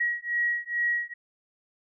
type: beating tone pair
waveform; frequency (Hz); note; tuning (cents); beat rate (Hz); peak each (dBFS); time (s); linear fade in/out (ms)
sine; 1905 / 1907.3; A#6 / A#6; +37 / +39; 2.3; -28; 0-1.14; 10
effects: none